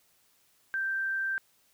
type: tone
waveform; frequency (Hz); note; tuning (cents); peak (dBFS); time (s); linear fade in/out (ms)
sine; 1568; G6; 0; -28; 0.74-1.38; 0
effects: white hiss -67 dBFS RMS until 1.73 s